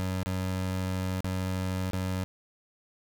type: tone with dropouts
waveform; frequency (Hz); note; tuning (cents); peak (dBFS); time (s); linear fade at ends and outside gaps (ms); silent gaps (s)
25% pulse; 93.2; F#2; +13; -25; 0-2.24; 0; 0.232-0.26 / 1.206-1.245 / 1.91-1.933
effects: none